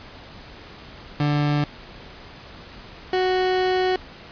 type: tone pair in turn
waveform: 30% pulse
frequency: 146.83 / 370 Hz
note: D3 / F#4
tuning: 0 / 0 cents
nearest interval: octave + major third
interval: 1600 cents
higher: second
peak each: -16 dBFS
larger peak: neither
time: 1.2-1.64 / 3.13-3.96 s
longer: second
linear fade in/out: 2 ms
effects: pink hiss -42 dBFS RMS until 4.31 s + resampled to 11025 Hz

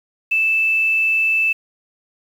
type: tone with quantisation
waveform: sine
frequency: 2637 Hz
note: E7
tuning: in tune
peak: -14 dBFS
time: 0.31-1.53 s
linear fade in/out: 10 ms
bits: 7
effects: none

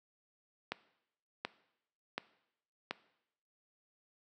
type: click train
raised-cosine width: 0.3 ms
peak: -19 dBFS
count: 4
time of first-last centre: 0.72-2.91 s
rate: 1.37 Hz
effects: noise-tail reverb RT60 0.8 s tail -18 dB re dry + high-pass 200 Hz 12 dB/octave

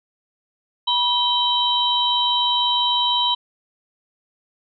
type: tone cluster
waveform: sine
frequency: 972 / 3096 / 3890 Hz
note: B5 / G7 / B7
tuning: -28 / -22 / -27 cents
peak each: -21 dBFS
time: 0.87-3.35 s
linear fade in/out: 10 ms
effects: none

